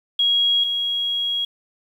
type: tone pair in turn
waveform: sine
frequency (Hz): 3300 / 3300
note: G#7 / G#7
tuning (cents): -12 / -12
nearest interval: unison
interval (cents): 0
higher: neither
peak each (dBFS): -15 / -20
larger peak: first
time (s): 0.19-0.64 / 0.64-1.45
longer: second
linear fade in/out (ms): 5
effects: 8-bit